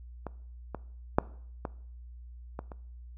clicks, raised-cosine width 1 ms, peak -22 / -21 / -7 / -19 / -22 / -29 dBFS, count 6, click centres 0.267 / 0.747 / 1.185 / 1.652 / 2.591 / 2.718 s, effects noise-tail reverb RT60 0.6 s tail -20 dB re dry + added 60 Hz sine -44 dBFS peak until 3.17 s

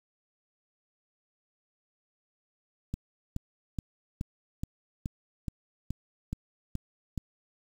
click train, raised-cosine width 5 ms, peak -20 dBFS, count 11, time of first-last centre 2.94-7.177 s, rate 2.36 Hz, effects 8-bit

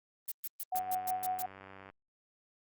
violet noise bursts, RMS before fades -37 dBFS, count 8, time 0.28-1.424 s, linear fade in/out 5 ms, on 38 ms, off 120 ms
sine tone with tremolo, 740 Hz, F#5, in tune, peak -30 dBFS, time 0.72-1.46 s, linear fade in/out 5 ms, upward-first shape sine, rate 5.6 Hz, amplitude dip 65%
click train, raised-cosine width 0.5 ms, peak -35 dBFS, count 112, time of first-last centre 0.75-1.9 s, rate 96.5 Hz
effects Opus 32 kbps

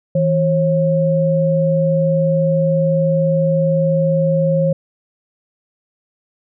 sine tone pair together, 162.3 / 541.2 Hz, E3 / C#5, -27 / -42 cents, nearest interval octave + major sixth, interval 2085 cents, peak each -15 dBFS, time 0.15-4.73 s, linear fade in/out 5 ms, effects none

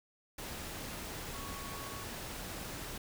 sine tone in noise, 1113 Hz, C#6, 7 cents sharp, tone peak -48 dBFS, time 1.33-2.04 s, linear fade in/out 5 ms, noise pink, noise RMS -43 dBFS, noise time 0.38-2.98 s, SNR -8 dB, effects none

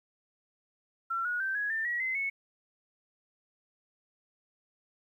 sine tone with pitch steps, 1356 / 1453.3 / 1557.6 / 1669.4 / 1789.3 / 1917.7 / 2055 / 2203 Hz, E6 / F#6 / G6 / G#6 / A6 / A#6 / C7 / C#7, +49 / -31 / -12 / +9 / +29 / +49 / -32 / -11 cents, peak -29 dBFS, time 1.1-2.3 s, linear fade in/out 10 ms, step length 150 ms, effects 11-bit

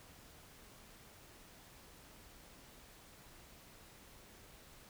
silence, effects pink hiss -59 dBFS RMS until 4.89 s

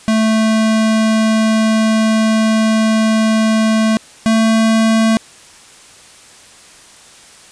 square tone pair in turn, 220 / 222.7 Hz, A3 / A3, 0 / +21 cents, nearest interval unison, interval 21 cents, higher second, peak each -11 / -10 dBFS, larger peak second, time 0.08-3.97 / 4.26-5.17 s, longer first, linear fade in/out 0 ms, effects white hiss -41 dBFS RMS until 7.51 s + resampled to 22050 Hz

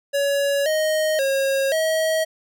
square tone with pitch steps, 563 / 623 / 543 / 638 Hz, C#5 / D#5 / C#5 / D#5, +27 / +2 / -36 / +43 cents, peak -19 dBFS, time 0.13-2.25 s, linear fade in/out 20 ms, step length 530 ms, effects none

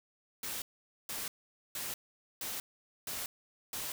white noise bursts, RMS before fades -39 dBFS, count 6, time 0.43-3.92 s, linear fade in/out 2 ms, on 190 ms, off 470 ms, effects none

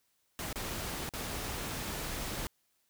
pink noise with dropouts, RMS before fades -38 dBFS, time 0.39-2.47 s, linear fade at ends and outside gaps 0 ms, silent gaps 0.528-0.558 / 1.091-1.137 s, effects white hiss -75 dBFS RMS until 2.89 s

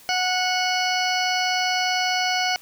harmonic tone with a mistuned harmonic, 735 Hz, F#5, 12 cents flat, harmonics 1 / 2 / 3 / 4 / 6 / 7 / 8, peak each -24 / -28 / -27 / -29 / -29 / -31 / -34 dBFS, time 0.09-2.56 s, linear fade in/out 0 ms, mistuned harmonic 6, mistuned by +15 cents, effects white hiss -49 dBFS RMS until 2.61 s

